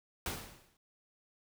pink noise with exponential decay, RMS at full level -35 dBFS, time 0.26-0.77 s, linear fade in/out 2 ms, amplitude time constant 110 ms, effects none

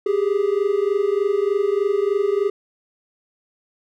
triangle tone pair together, 392 / 415.3 Hz, G4 / G#4, 0 / 0 cents, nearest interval minor second, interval 100 cents, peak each -18 dBFS, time 0.06-2.5 s, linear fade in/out 5 ms, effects none

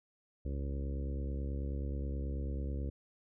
harmonic tone with a mistuned harmonic, 69.3 Hz, C#2, in tune, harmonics 1 / 2 / 3 / 4 / 5 / 6 / 7 / 8, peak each -35 / -44 / -47 / -47 / -50 / -53 / -51 / -55 dBFS, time 0.45-2.9 s, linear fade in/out 5 ms, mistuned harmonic 1, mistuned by -20 cents, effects none

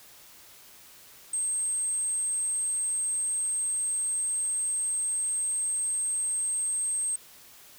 sine tone, 8372 Hz, C9, in tune, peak -26 dBFS, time 1.33-7.16 s, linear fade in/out 5 ms, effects white hiss -52 dBFS RMS until 7.78 s

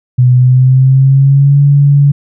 sine tone with pitch glide, 125.3 to 142.28 Hz, B2 to C#3, +25 to +45 cents, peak -3 dBFS, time 0.18-2.12 s, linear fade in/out 10 ms, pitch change +220 cents, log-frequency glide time 0.35-1.6 s, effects none

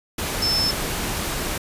sine tone in noise, 5274 Hz, E8, in tune, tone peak -19 dBFS, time 0.42-0.71 s, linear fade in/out 5 ms, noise pink, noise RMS -26 dBFS, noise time 0.18-1.58 s, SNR +4 dB, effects resampled to 32000 Hz

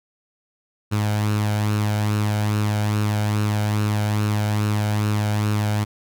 sawtooth tone with flanger, 105.2 Hz, G#2, 23 cents sharp, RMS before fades -21 dBFS, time 0.91-5.85 s, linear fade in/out 20 ms, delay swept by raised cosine 0.73 to 1.35 ms, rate 2.4 Hz, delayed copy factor +0.5, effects none

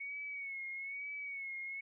sine tone with vibrato, 2217 Hz, C#7, in tune, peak -40 dBFS, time 0-1.81 s, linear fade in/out 10 ms, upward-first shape sine, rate 1.1 Hz, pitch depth 58 cents each way, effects none

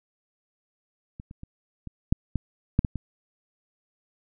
clicks, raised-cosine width 5 ms, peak -26 / -30 / -27 / -24 / -7 / -13 / -6 / -12 / -18 dBFS, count 9, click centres 1.199 / 1.311 / 1.434 / 1.873 / 2.125 / 2.357 / 2.791 / 2.848 / 2.957 s, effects none

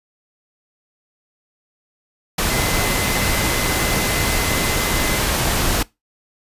sine tone in noise, 2046 Hz, C7, 39 cents flat, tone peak -26 dBFS, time 2.5-5.19 s, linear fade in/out 5 ms, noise pink, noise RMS -19 dBFS, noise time 2.38-5.83 s, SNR -10 dB, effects noise-tail reverb RT60 0.2 s tail -22 dB re dry + resampled to 32000 Hz

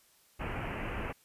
pink low-pass noise, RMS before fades -37 dBFS, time 0.39-1.13 s, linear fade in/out 20 ms, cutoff 2900 Hz, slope 96 dB/octave, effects white hiss -65 dBFS RMS until 1.24 s + resampled to 32000 Hz

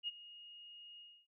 sine tone with ADSR envelope, 2863 Hz, F7, 42 cents sharp, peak -35 dBFS, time 0.03-1.27 s, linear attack 48 ms, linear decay 26 ms, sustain -17 dB, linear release 280 ms, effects none

